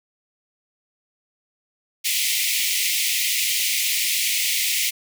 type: high-pass noise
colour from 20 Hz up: pink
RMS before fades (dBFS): -22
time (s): 2.04-4.91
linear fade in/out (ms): 20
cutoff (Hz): 2000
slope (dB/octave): 96
effects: none